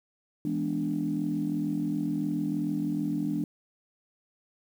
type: chord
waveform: sine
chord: E dominant seventh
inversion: none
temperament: equal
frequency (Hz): 164.81 / 207.7 / 246.9 / 293.7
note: E3 / G#3 / B3 / D4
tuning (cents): 0 / 0 / 0 / 0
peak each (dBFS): -33 / -33 / -34 / -29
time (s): 0.45-3.44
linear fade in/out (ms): 2
effects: tanh soft clip ceiling -18 dBFS + 9-bit